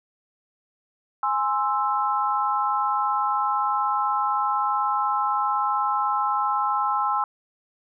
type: chord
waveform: sine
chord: Ab augmented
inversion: none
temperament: equal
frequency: 830.6 / 1046.5 / 1318.5 Hz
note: Ab5 / C6 / E6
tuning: 0 / 0 / 0 cents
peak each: -25 dBFS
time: 1.23-7.24 s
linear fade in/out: 2 ms
effects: none